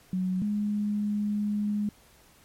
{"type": "tone pair in turn", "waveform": "sine", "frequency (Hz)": [185, 207.7], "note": ["F#3", "G#3"], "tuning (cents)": [0, 0], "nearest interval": "major second", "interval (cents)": 200, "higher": "second", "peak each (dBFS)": -25, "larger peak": "neither", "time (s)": [[0.13, 0.42], [0.42, 1.89]], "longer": "second", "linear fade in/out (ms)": 2, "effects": ["pink hiss -58 dBFS RMS until 2.44 s", "MP3 64 kbps"]}